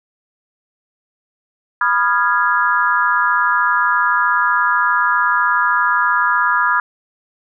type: chord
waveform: sine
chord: F half-diminished seventh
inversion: second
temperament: equal with one note detuned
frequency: 987.8 / 1224.5 / 1396.9 / 1661.2 Hz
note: Cb6 / Eb6 / F6 / Ab6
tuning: 0 / -28 / 0 / 0 cents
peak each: -18 dBFS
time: 1.81-6.8 s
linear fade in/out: 2 ms
effects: none